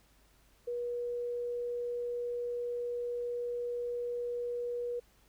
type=tone; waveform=sine; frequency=482.1 Hz; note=B4; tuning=42 cents flat; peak=-33 dBFS; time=0.67-5 s; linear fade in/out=10 ms; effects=added 50 Hz sine -66 dBFS peak until 5.28 s + pink hiss -67 dBFS RMS until 5.28 s